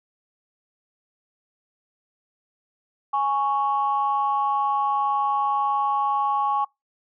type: tone pair together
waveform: sine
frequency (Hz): 830.6 / 1108.7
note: G#5 / C#6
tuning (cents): 0 / 0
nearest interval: perfect fourth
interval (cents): 500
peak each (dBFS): -22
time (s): 3.13-6.65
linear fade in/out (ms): 10
effects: noise-tail reverb RT60 0.2 s tail -26 dB re dry + tanh soft clip ceiling -12 dBFS